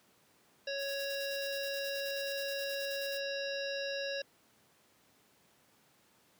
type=harmonic tone; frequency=554.4 Hz; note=C#5; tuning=in tune; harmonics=1 / 3 / 5 / 7 / 9 / 10; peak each=-37 / -42 / -44 / -45 / -47 / -47 dBFS; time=0.67-4.22 s; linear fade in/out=5 ms
type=noise with tremolo; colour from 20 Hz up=blue; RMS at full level=-47 dBFS; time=0.78-3.21 s; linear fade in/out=50 ms; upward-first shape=square; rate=9.4 Hz; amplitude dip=50%
effects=pink hiss -67 dBFS RMS until 6.39 s + high-pass 150 Hz 12 dB/octave